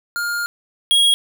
square tone pair in turn, 1411 / 3296 Hz, F6 / G#7, +17 / -14 cents, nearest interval octave + minor third, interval 1469 cents, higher second, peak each -21 / -12 dBFS, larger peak second, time 0.16-0.46 / 0.91-1.14 s, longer first, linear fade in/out 0 ms, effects 7-bit

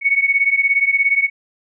sine beating tone pair, 2216 / 2233 Hz, C#7 / C#7, -1 / +12 cents, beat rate 17 Hz, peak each -15 / -17 dBFS, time 0.01-1.3 s, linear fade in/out 50 ms, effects none

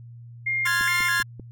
sine tone with vibrato, 1879 Hz, A#6, 13 cents sharp, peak -22 dBFS, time 0.46-1.23 s, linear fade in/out 10 ms, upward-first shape square, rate 2.4 Hz, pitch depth 210 cents each way
sawtooth chord, F major, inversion second, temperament equal, 1046.5 / 1396.9 / 1760 Hz, C6 / F6 / A6, 0 / 0 / 0 cents, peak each -25 dBFS, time 0.65-1.23 s, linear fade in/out 10 ms
click train, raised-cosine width 3 ms, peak -25 dBFS, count 4, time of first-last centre 0.81-1.397 s, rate 5.11 Hz
effects added 118 Hz sine -40 dBFS peak until 1.51 s

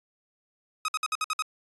sawtooth tone bursts, 1264 Hz, D#6, 27 cents sharp, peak -22 dBFS, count 7, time 0.85-1.423 s, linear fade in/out 2 ms, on 33 ms, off 57 ms, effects resampled to 24000 Hz

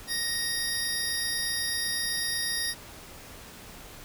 25% pulse tone cluster, 1866 / 4892 / 5570 Hz, A#6 / D#8 / F8, +1 / -30 / -5 cents, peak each -28 dBFS, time 0.07-2.75 s, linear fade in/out 50 ms, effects pink hiss -46 dBFS RMS until 4.04 s

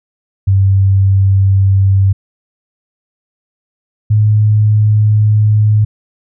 sine tone pair in turn, 97.2 / 106.45 Hz, G2 / G#2, -14 / +43 cents, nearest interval major second, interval 157 cents, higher second, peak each -6 dBFS, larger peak neither, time 0.47-2.13 / 4.1-5.85 s, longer second, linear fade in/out 10 ms, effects none

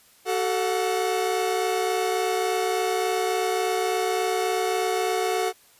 45% pulse tone cluster, 377.4 / 440.9 / 727 Hz, F#4 / A4 / F#5, +34 / +4 / -31 cents, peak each -27 dBFS, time 0.25-5.53 s, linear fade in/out 50 ms, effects white hiss -56 dBFS RMS until 5.79 s + resampled to 32000 Hz

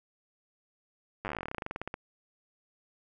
slowing click train, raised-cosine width 0.5 ms, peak -20 dBFS, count 25, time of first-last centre 1.25-1.941 s, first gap 9 ms, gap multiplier 1.09, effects none

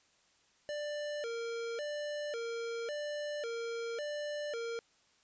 square tone with vibrato, 523.3 Hz, C5, in tune, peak -37 dBFS, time 0.69-4.79 s, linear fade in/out 0 ms, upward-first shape square, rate 0.91 Hz, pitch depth 210 cents each way, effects white hiss -69 dBFS RMS until 5.23 s + resampled to 16000 Hz

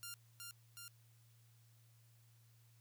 5% pulse tone with echo, 1396.9 Hz, F6, in tune, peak -35 dBFS, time 0.03-0.14 s, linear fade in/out 0 ms, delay 370 ms, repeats 2, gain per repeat -2 dB, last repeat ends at 0.88 s, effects added 115 Hz sine -65 dBFS peak until 2.8 s + white hiss -74 dBFS RMS until 2.8 s

